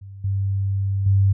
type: tone with level steps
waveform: sine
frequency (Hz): 98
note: G2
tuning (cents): 0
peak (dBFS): -35 / -19 / -13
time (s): 0.01-1.33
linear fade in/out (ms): 10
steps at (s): 0.24 / 1.06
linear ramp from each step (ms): 5
effects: none